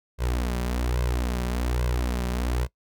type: tone with flanger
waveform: sawtooth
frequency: 61 Hz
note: B1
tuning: 21 cents flat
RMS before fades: -26 dBFS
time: 0.18-2.68 s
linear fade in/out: 50 ms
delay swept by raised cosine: 1.9 to 5.2 ms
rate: 1.2 Hz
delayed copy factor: +0.75
effects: noise-tail reverb RT60 0.1 s tail -21 dB re dry